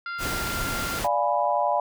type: harmonic tone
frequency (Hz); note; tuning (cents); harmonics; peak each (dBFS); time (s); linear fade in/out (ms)
694; F5; -11; 2 / 3 / 4 / 5 / 6 / 7; -30 / -42 / -47 / -50 / -50 / -46; 0.06-0.99; 2
type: noise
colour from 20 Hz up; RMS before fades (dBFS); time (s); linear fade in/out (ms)
pink; -30; 0.18-1.08; 50
type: chord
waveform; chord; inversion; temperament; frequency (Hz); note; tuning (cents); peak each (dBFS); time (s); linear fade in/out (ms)
sine; D diminished seventh; none; equal; 587.3 / 698.5 / 830.6 / 987.8; D5 / F5 / Ab5 / Cb6; 0 / 0 / 0 / 0; -26; 1.04-1.8; 2
effects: none